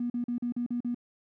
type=tone bursts; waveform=triangle; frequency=241.2 Hz; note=B3; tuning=41 cents flat; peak=-24 dBFS; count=7; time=0-0.946 s; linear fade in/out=5 ms; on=100 ms; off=41 ms; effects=tanh soft clip ceiling -26 dBFS